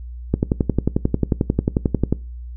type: click train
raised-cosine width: 3 ms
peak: -3 dBFS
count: 21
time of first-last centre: 0.34-2.126 s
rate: 11.2 Hz
effects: noise-tail reverb RT60 0.3 s tail -22 dB re dry + added 60 Hz sine -30 dBFS peak until 2.56 s